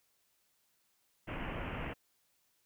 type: low-pass noise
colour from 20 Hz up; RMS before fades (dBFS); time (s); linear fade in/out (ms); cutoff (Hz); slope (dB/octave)
pink; -40; 1.27-1.94; 20; 3000; 96
effects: white hiss -75 dBFS RMS until 2.65 s